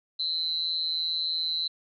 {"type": "tone with amplitude modulation", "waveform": "sine", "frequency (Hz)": 4049, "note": "B7", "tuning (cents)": 42, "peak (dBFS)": -22, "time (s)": [0.19, 1.68], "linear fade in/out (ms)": 10, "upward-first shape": "sine", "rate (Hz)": 163, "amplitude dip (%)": 95, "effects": []}